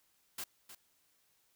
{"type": "noise with echo", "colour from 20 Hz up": "white", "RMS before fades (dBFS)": -41, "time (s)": [0.38, 0.44], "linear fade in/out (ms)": 5, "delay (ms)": 310, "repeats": 1, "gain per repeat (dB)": -11, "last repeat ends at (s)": 0.75, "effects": ["white hiss -73 dBFS RMS until 1.55 s"]}